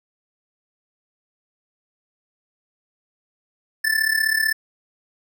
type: tone with amplitude modulation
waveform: square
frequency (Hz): 1759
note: A6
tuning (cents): -1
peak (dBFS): -15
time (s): 3.84-4.53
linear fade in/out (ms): 10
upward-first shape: sine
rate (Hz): 35.7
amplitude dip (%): 80
effects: none